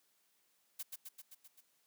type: noise with echo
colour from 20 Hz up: blue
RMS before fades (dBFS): -42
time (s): 0.79-0.83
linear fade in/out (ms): 10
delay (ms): 130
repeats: 6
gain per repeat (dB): -3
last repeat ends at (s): 1.61
effects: white hiss -75 dBFS RMS until 1.86 s + high-pass 150 Hz 12 dB/octave